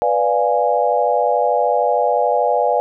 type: chord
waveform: sine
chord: B diminished seventh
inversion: none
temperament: equal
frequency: 493.9 / 587.3 / 698.5 / 830.6 Hz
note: B4 / D5 / F5 / Ab5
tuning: 0 / 0 / 0 / 0 cents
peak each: -19 dBFS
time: 0.02-2.8 s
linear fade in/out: 0 ms
effects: none